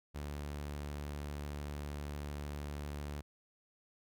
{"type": "tone", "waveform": "sawtooth", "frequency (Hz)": 72.9, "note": "D2", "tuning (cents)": -12, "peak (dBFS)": -36, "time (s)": [0.14, 3.22], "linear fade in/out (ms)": 20, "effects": []}